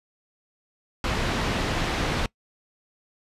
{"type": "low-pass noise", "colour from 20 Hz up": "pink", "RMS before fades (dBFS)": -26, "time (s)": [1.04, 2.26], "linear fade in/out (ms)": 2, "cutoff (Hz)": 4000, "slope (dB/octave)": 12, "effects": ["noise-tail reverb RT60 0.1 s tail -23 dB re dry", "resampled to 32000 Hz"]}